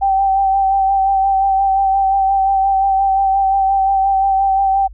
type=tone with vibrato; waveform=sine; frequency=778 Hz; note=G5; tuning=13 cents flat; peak=-11 dBFS; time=0.01-4.88 s; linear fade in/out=20 ms; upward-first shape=sine; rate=5.7 Hz; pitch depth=23 cents each way; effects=added 50 Hz sine -33 dBFS peak until 4.93 s